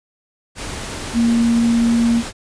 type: tone in noise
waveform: sine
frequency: 233.1 Hz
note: A#3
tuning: in tune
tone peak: -12 dBFS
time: 1.13-2.23 s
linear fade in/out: 50 ms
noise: pink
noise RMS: -28 dBFS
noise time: 0.55-2.33 s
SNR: +13 dB
effects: resampled to 22050 Hz